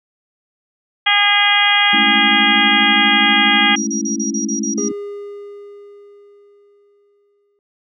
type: harmonic tone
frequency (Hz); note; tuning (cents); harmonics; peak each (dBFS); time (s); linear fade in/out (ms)
408.7; G#4; -28; 2 / 3 / 4 / 5 / 6 / 7 / 8; -19 / -22 / -19 / -16 / -21 / -21 / -16; 1.06-3.76; 10
type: chord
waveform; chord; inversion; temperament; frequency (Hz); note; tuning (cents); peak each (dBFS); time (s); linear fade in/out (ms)
sine; A major seventh; third; equal; 207.7 / 220 / 277.2 / 329.6; G#3 / A3 / C#4 / E4; 0 / 0 / 0 / 0; -26 / -23 / -24 / -25; 1.93-4.92; 5
type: tone bursts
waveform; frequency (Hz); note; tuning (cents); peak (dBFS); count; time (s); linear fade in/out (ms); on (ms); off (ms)
sine; 5740; F8; +47; -21; 8; 3.76-4.885; 5; 110; 35
type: tone with exponential decay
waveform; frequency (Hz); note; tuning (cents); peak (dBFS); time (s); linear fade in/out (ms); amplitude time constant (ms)
triangle; 407.2; G#4; -34; -19; 4.78-7.59; 1; 610
effects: none